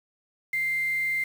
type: tone with quantisation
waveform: sine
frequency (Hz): 2093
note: C7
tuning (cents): 0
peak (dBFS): -24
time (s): 0.53-1.24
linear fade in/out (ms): 5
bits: 7
effects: none